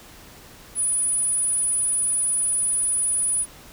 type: tone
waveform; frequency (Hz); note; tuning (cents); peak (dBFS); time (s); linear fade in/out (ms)
sine; 9890; D#9; -12; -18; 0.75-3.46; 50
effects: tanh soft clip ceiling -17 dBFS + pink hiss -46 dBFS RMS until 3.72 s